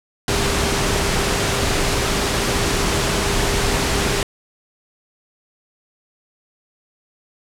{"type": "tone in noise", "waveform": "sine", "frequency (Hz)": 400.1, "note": "G4", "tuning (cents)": 35, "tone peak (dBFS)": -27, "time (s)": [0.28, 4.23], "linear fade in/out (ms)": 2, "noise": "pink", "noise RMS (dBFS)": -19, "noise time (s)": [0.28, 4.23], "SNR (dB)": -11, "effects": ["low-pass 9000 Hz 12 dB/octave"]}